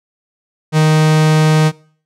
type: tone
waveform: 45% pulse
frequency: 155.56 Hz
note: D#3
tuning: in tune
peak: -8 dBFS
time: 0.72-1.72 s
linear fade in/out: 50 ms
effects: noise-tail reverb RT60 0.5 s tail -23 dB re dry + low-pass 9000 Hz 12 dB/octave